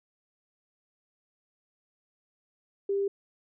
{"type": "tone", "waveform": "sine", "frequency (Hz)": 397.3, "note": "G4", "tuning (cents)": 23, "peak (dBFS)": -25, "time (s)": [2.89, 3.08], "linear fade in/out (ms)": 5, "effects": []}